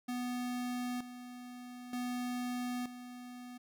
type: tone with tremolo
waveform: square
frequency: 246.9 Hz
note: B3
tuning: in tune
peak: -36 dBFS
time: 0.08-3.58 s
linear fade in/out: 10 ms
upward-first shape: square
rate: 0.54 Hz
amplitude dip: 70%
effects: none